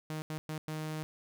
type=tone bursts at uneven times; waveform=sawtooth; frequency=155.56 Hz; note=D#3; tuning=in tune; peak=-32 dBFS; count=4; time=0.1-0.22 / 0.3-0.38 / 0.49-0.58 / 0.68-1.03 s; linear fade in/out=0 ms; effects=none